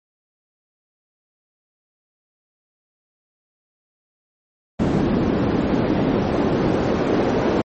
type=noise with band-pass filter sweep; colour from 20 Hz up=pink; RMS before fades=-19 dBFS; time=4.79-7.62 s; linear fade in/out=10 ms; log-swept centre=240 to 370 Hz; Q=1.2; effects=MP3 32 kbps